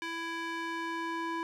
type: tone with band-pass filter sweep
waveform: square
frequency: 331.8 Hz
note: E4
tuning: 11 cents sharp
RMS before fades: -36 dBFS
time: 0.02-1.43 s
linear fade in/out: 0 ms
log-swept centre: 2100 to 1100 Hz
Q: 1.1
effects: none